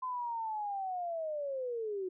sine linear sweep, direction down, 1030 to 360.5 Hz, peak -34 dBFS, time 0.02-2.09 s, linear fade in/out 10 ms, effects none

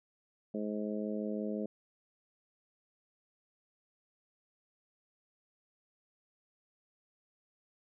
harmonic tone, 105.8 Hz, G#2, 33 cents sharp, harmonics 2 / 3 / 4 / 5 / 6, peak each -36 / -42 / -41 / -42 / -45 dBFS, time 0.54-1.66 s, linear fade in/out 5 ms, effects none

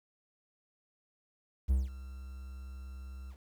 triangle tone with ADSR envelope, 65.4 Hz, C2, in tune, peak -21 dBFS, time 1.68-3.37 s, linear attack 26 ms, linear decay 180 ms, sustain -19 dB, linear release 70 ms, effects 10-bit

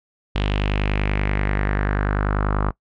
sawtooth tone with low-pass filter sweep, 50.3 Hz, G1, 45 cents sharp, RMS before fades -21 dBFS, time 0.35-2.71 s, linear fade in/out 10 ms, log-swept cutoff 3200 to 1200 Hz, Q 3.6, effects noise-tail reverb RT60 0.1 s tail -22 dB re dry

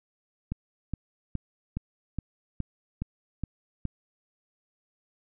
click train, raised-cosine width 5 ms, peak -18 dBFS, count 9, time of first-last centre 0.52-3.853 s, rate 2.4 Hz, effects none

